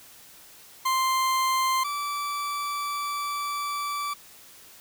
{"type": "tone pair in turn", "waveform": "40% pulse", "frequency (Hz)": [1046.5, 1160], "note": ["C6", "D6"], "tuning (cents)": [0, -22], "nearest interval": "major second", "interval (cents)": 178, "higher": "second", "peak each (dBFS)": [-21, -27], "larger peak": "first", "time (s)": [[0.85, 1.84], [1.84, 4.14]], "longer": "second", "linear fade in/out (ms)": 10, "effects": ["white hiss -50 dBFS RMS until 4.8 s"]}